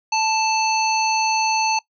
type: harmonic tone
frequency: 880 Hz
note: A5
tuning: in tune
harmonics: 1 / 3 / 5 / 7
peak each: -19 / -24 / -26 / -27 dBFS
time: 0.12-1.79 s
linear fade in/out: 5 ms
effects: noise-tail reverb RT60 0.1 s tail -20 dB re dry